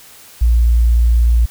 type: tone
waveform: sine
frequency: 58.27 Hz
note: A#1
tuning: in tune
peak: -8 dBFS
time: 0.41-1.46 s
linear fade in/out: 10 ms
effects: white hiss -41 dBFS RMS until 1.5 s